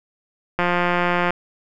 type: click train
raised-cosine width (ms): 0.5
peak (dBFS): -5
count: 127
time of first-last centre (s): 0.59-1.306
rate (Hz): 176
effects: none